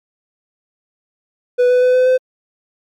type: tone with pitch steps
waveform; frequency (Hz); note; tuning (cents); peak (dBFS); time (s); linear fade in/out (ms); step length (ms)
triangle; 493.9 / 498.5 / 503.1 / 507.8 / 512.5; B4 / B4 / B4 / B4 / C5; 0 / +16 / +32 / +48 / -36; -7; 1.58-2.18; 20; 120
effects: MP3 96 kbps